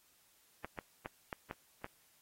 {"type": "clicks", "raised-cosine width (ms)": 0.5, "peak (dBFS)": -26, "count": 6, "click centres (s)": [0.646, 0.788, 1.059, 1.328, 1.511, 1.844], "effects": ["white hiss -69 dBFS RMS until 2.21 s", "AAC 48 kbps"]}